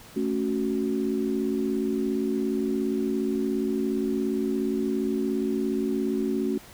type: chord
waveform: sine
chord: F# minor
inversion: first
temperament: equal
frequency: 220 / 277.2 / 370 Hz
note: A3 / C#4 / F#4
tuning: 0 / 0 / 0 cents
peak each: -28 dBFS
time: 0.16-6.58 s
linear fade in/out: 5 ms
effects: pink hiss -48 dBFS RMS until 6.73 s